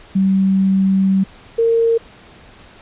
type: tone pair in turn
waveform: sine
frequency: 192.3 / 458.8 Hz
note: G3 / A#4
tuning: -33 / -28 cents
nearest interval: octave + minor third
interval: 1505 cents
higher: second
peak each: -11 dBFS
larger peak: neither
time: 0.15-1.24 / 1.58-1.98 s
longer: first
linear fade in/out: 10 ms
effects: pink hiss -43 dBFS RMS until 2.81 s + resampled to 8000 Hz